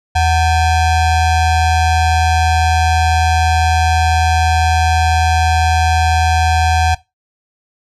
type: ring-modulated tone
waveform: square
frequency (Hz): 412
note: G#4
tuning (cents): -14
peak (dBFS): -8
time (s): 0.15-6.95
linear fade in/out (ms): 10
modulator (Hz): 331
effects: noise-tail reverb RT60 0.2 s tail -18 dB re dry + low-pass 7000 Hz 12 dB/octave